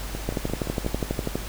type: two click trains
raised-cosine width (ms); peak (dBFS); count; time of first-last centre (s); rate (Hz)
2; -18 / -11; 5 / 14; 0.15-0.847 / 0.29-1.356; 5.74 / 12.2
effects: added 50 Hz sine -33 dBFS peak until 1.48 s + pink hiss -37 dBFS RMS until 1.48 s